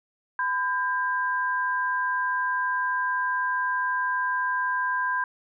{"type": "tone pair together", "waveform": "sine", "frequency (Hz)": [1006.7, 1598], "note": ["B5", "G6"], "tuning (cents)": [33, 33], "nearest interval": "minor sixth", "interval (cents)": 800, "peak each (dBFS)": -26, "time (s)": [0.39, 5.24], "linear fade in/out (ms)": 2, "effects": []}